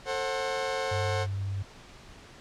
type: chord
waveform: sawtooth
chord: F# diminished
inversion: first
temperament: just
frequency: 444 / 532.8 / 740 Hz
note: A4 / C5 / F#5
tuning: +16 / +31 / 0 cents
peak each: -31 / -27 / -31 dBFS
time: 0.05-1.27 s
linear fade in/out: 50 ms
type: tone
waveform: sine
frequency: 98 Hz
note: G2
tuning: in tune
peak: -29 dBFS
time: 0.91-1.63 s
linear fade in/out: 10 ms
effects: pink hiss -50 dBFS RMS until 2.4 s + low-pass 6000 Hz 12 dB/octave